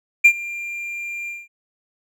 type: tone with ADSR envelope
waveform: triangle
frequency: 2388 Hz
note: D7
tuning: 28 cents sharp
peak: -3 dBFS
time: 0.24-1.48 s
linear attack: 13 ms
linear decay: 70 ms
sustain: -22 dB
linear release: 200 ms
effects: tanh soft clip ceiling 0 dBFS